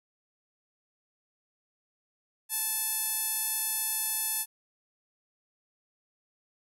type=tone with band-pass filter; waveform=sawtooth; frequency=873 Hz; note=A5; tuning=14 cents flat; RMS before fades=-31 dBFS; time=2.49-4.46 s; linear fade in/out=50 ms; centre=11000 Hz; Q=3; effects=none